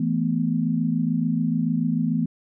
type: chord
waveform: sine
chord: E suspended fourth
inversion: none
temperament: equal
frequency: 164.81 / 220 / 246.9 Hz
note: E3 / A3 / B3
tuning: 0 / 0 / 0 cents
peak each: -24 / -25 / -24 dBFS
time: 0-2.26 s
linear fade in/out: 5 ms
effects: none